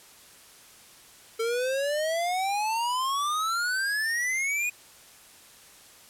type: exponential sweep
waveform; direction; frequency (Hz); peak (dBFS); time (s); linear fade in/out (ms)
square; up; 446.4 to 2489; -26; 1.39-4.7; 10
effects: white hiss -52 dBFS RMS until 6.09 s + low-pass 12000 Hz 12 dB/octave